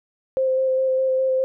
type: tone with vibrato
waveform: sine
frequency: 523.3 Hz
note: C5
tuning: in tune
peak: -17 dBFS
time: 0.37-1.44 s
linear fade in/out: 0 ms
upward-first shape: square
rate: 4.9 Hz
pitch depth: 10 cents each way
effects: none